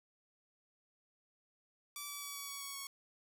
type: tone with pitch steps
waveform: 5% pulse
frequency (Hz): 1158 / 1149.3 / 1140.7 / 1132.2 / 1123.7 / 1115.3 / 1107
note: D6 / D6 / C#6 / C#6 / C#6 / C#6 / C#6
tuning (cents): -25 / -38 / +49 / +36 / +23 / +10 / -3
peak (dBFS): -31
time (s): 1.96-2.87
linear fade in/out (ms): 2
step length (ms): 130
effects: none